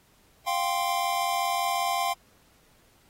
square chord, F suspended second, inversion none, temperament equal, 698.5 / 784 / 1046.5 Hz, F5 / G5 / C6, 0 / 0 / 0 cents, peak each -30 dBFS, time 0.46-2.14 s, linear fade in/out 20 ms, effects pink hiss -62 dBFS RMS until 3.09 s + AAC 48 kbps

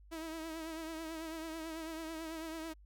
sawtooth tone with vibrato, 322.4 Hz, E4, 38 cents flat, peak -37 dBFS, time 0.11-2.74 s, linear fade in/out 20 ms, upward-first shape triangle, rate 9.1 Hz, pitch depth 56 cents each way, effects added 50 Hz sine -56 dBFS peak until 2.85 s

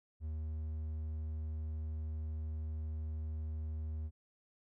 triangle tone with hard clipping, 78.2 Hz, D#2, 9 cents sharp, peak -38 dBFS, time 0.2-4.11 s, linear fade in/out 50 ms, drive 6 dB, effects none

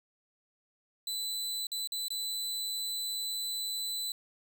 sawtooth tone with dropouts, 3999 Hz, B7, 21 cents sharp, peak -30 dBFS, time 1.07-4.12 s, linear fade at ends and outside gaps 2 ms, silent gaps 1.669-1.717 / 1.874-1.92 / 2.083-2.104 s, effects none

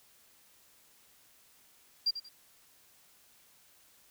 sine tone with echo, 4760 Hz, D8, 22 cents sharp, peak -24 dBFS, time 2.06-2.11 s, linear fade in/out 10 ms, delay 91 ms, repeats 2, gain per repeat -12 dB, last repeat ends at 2.292 s, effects tanh soft clip ceiling -21 dBFS + white hiss -63 dBFS RMS until 4.1 s

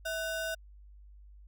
square ring-modulated tone, 1076 Hz, C6, 48 cents sharp, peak -30 dBFS, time 0.05-0.55 s, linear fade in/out 10 ms, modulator 425 Hz, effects added 50 Hz sine -50 dBFS peak until 1.47 s + MP3 96 kbps

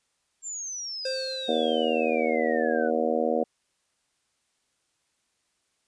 sine exponential sweep, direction down, 7440 to 1449 Hz, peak -32 dBFS, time 0.42-2.91 s, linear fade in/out 50 ms
square tone with exponential decay, 525 Hz, C5, 6 cents sharp, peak -28 dBFS, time 1.05-2.76 s, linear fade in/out 5 ms, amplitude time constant 370 ms
harmonic tone, 79.6 Hz, D#2, 40 cents sharp, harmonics 3 / 4 / 5 / 6 / 7 / 8 / 9, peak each -30 / -32 / -34 / -27 / -28 / -34 / -31 dBFS, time 1.48-3.44 s, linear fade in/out 10 ms
effects white hiss -73 dBFS RMS until 5.87 s + resampled to 22050 Hz

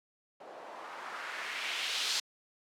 blue noise with low-pass filter sweep, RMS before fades -38 dBFS, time 0.4-2.2 s, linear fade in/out 5 ms, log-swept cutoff 570 to 4600 Hz, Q 1.6, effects high-pass 300 Hz 12 dB/octave

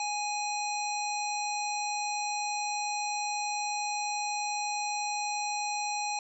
harmonic tone, 830.6 Hz, G#5, in tune, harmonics 1 / 3 / 5 / 7 / 9, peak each -32 / -37 / -39 / -40 / -42 dBFS, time 0-6.19 s, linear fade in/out 2 ms, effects none

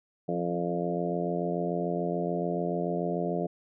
harmonic tone with a mistuned harmonic, 86.9 Hz, F2, 8 cents flat, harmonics 2 / 3 / 4 / 5 / 6 / 7 / 8, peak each -32 / -38 / -35 / -34 / -39 / -35 / -36 dBFS, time 0.28-3.47 s, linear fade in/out 10 ms, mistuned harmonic 3, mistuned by +36 cents, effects none

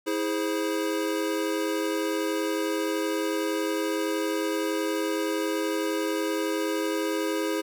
square chord, E augmented, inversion none, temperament equal with one note detuned, 324.5 / 415.3 / 523.3 Hz, E4 / G#4 / B#4, -27 / 0 / 0 cents, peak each -29 / -31 / -33 dBFS, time 0.06-7.62 s, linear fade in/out 20 ms, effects none

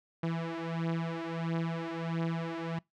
sawtooth beating tone pair, 164.81 / 166.31 Hz, E3 / E3, 0 / +16 cents, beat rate 1.5 Hz, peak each -31 dBFS, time 0.23-2.79 s, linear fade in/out 5 ms, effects noise-tail reverb RT60 0.2 s tail -25 dB re dry + low-pass 3000 Hz 12 dB/octave

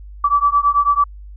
sine beating tone pair, 1150 / 1159.1 Hz, D6 / D6, -37 / -23 cents, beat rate 9.1 Hz, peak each -15 dBFS, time 0.24-1.04 s, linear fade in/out 5 ms, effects added 50 Hz sine -33 dBFS peak until 1.36 s

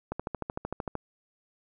click train, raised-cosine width 1 ms, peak -18 dBFS, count 12, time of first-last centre 0.12-0.953 s, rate 13.2 Hz, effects none

